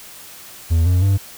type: tone with pitch steps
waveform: triangle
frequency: 82.41 / 89.87 / 98 Hz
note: E2 / F#2 / G2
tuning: 0 / -50 / 0 cents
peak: -10 dBFS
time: 0.7-1.18 s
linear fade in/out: 20 ms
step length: 160 ms
effects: white hiss -39 dBFS RMS until 1.37 s